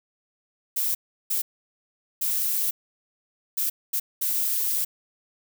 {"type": "noise bursts at uneven times", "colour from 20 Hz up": "violet", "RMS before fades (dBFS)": -25, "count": 6, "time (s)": [[0.76, 0.95], [1.3, 1.42], [2.21, 2.71], [3.57, 3.7], [3.93, 4], [4.21, 4.85]], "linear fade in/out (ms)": 10, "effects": []}